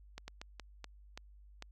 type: slowing click train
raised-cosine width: 0.2 ms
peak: -27 dBFS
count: 7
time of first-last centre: 0.18-1.624 s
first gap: 100 ms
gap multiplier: 1.35
effects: added 50 Hz sine -55 dBFS peak until 1.71 s